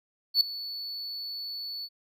triangle tone with ADSR envelope, 4446 Hz, C#8, 4 cents sharp, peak -15 dBFS, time 0.34-1.89 s, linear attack 68 ms, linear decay 4 ms, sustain -18 dB, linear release 49 ms, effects none

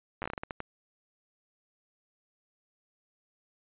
slowing click train, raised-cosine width 0.5 ms, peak -20 dBFS, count 11, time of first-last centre 0.22-0.604 s, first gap 9 ms, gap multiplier 1.3, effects resampled to 8000 Hz

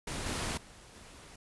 pink noise with level steps, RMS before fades -38 / -35 / -54 / -52 dBFS, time 0.07-1.36 s, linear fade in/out 5 ms, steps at 0.26 / 0.57 / 0.94 s, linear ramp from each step 5 ms, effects resampled to 24000 Hz

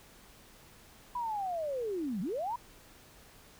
sine linear two-way sweep, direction down then up, 996 to 170.2 to 996 Hz, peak -32 dBFS, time 1.15-2.56 s, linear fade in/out 5 ms, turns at 2.21 s, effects pink hiss -57 dBFS RMS until 3.59 s

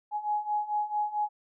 sine beating tone pair, 836 / 840.5 Hz, G#5 / G#5, +11 / +20 cents, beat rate 4.5 Hz, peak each -32 / -29 dBFS, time 0.11-1.29 s, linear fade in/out 50 ms, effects none

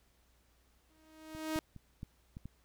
sawtooth tone with exponential growth, 314.4 Hz, D#4, 18 cents sharp, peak -27 dBFS, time 0.9-1.59 s, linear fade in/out 1 ms, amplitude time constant 150 ms
clicks, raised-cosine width 5 ms, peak -37 / -29 / -37 / -30 / -33 / -32 dBFS, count 6, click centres 1.35 / 1.56 / 1.763 / 2.031 / 2.369 / 2.456 s
effects added 60 Hz sine -70 dBFS peak until 2.64 s + pink hiss -72 dBFS RMS until 2.64 s

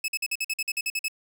sawtooth tone bursts, 2593 Hz, E7, 29 cents flat, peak -22 dBFS, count 12, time 0.04-1.083 s, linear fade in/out 5 ms, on 42 ms, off 49 ms, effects none

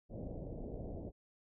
pink low-pass noise, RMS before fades -44 dBFS, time 0.09-1.12 s, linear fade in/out 50 ms, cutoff 670 Hz, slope 48 dB/octave, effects none

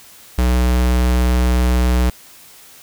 square tone, 61.74 Hz, B1, in tune, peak -13 dBFS, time 0.38-2.1 s, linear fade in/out 5 ms, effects white hiss -43 dBFS RMS until 2.82 s

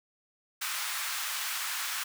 pink high-pass noise, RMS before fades -34 dBFS, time 0.61-2.04 s, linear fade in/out 10 ms, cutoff 1100 Hz, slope 24 dB/octave, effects none

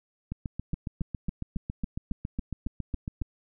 two click trains, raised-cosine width 5 ms, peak -20 / -20 dBFS, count 22 / 10, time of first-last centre 0.32-3.217 / 0.74-3.219 s, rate 7.25 / 3.63 Hz, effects none

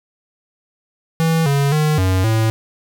square tone with pitch steps, 163.1 / 140.5 / 152.9 / 93.5 / 111.2 Hz, E3 / C#3 / D#3 / F#2 / A2, -18 / +24 / -30 / +19 / +19 cents, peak -14 dBFS, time 1.2-2.5 s, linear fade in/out 0 ms, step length 260 ms, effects none

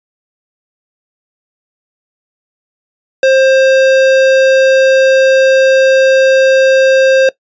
sine tone with tanh clipping, 530 Hz, C5, 22 cents sharp, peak -7 dBFS, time 3.23-7.29 s, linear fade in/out 2 ms, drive 18 dB, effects noise-tail reverb RT60 0.1 s tail -20 dB re dry + resampled to 16000 Hz

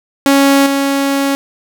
sawtooth tone with level steps, 276.8 Hz, C#4, 2 cents flat, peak -3 / -8 dBFS, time 0.26-1.35 s, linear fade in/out 0 ms, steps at 0.66 s, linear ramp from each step 5 ms, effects none

